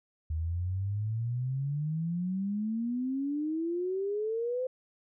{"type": "exponential sweep", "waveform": "sine", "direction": "up", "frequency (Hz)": [77.3, 519], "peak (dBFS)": -29, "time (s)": [0.3, 4.67], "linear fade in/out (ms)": 5, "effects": []}